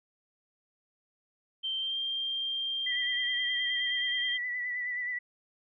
sine tone with pitch glide, 3131 to 3182 Hz, G7 to G7, -3 to +25 cents, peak -30 dBFS, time 1.63-4.38 s, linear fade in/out 20 ms, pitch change +28 cents, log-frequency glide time 1.78-1.97 s
sine tone with vibrato, 1970 Hz, B6, 5 cents flat, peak -31 dBFS, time 2.86-5.19 s, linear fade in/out 10 ms, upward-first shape sine, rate 9.5 Hz, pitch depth 34 cents each way
effects none

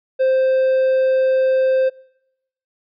triangle tone, 523.3 Hz, C5, in tune, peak -11 dBFS, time 0.19-1.9 s, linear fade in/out 20 ms, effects noise-tail reverb RT60 0.9 s tail -26 dB re dry + resampled to 11025 Hz

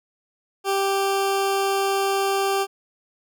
20% pulse tone, 392 Hz, G4, in tune, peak -15 dBFS, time 0.64-2.67 s, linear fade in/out 50 ms, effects none

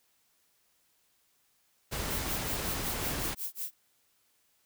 pink noise, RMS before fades -35 dBFS, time 1.91-3.35 s, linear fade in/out 20 ms
violet noise with tremolo, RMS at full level -35 dBFS, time 2.1-3.74 s, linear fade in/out 10 ms, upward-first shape sine, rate 5.4 Hz, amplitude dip 100%
effects white hiss -71 dBFS RMS until 4.65 s

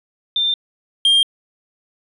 sine / triangle tone pair in turn, 3587 / 3204 Hz, A7 / G7, +33 / +37 cents, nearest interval major second, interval 196 cents, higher first, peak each -15 / -9 dBFS, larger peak second, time 0.36-0.54 / 1.05-1.23 s, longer neither, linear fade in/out 2 ms, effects resampled to 32000 Hz

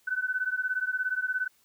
sine beating tone pair, 1500 / 1517 Hz, F#6 / F#6, +23 / +43 cents, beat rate 17 Hz, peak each -30 dBFS, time 0.07-1.48 s, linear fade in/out 10 ms, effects white hiss -66 dBFS RMS until 1.64 s

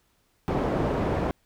white low-pass noise, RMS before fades -26 dBFS, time 0.48-1.31 s, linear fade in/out 0 ms, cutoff 540 Hz, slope 12 dB/octave, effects pink hiss -68 dBFS RMS until 1.45 s

